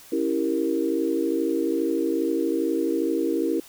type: chord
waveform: sine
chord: C# diminished seventh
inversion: none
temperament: equal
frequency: 277.2 / 329.6 / 392 / 466.2 Hz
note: C#4 / E4 / G4 / Bb4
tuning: 0 / 0 / 0 / 0 cents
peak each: -28 / -24 / -29 / -28 dBFS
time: 0.12-3.6 s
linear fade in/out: 5 ms
effects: white hiss -48 dBFS RMS until 3.68 s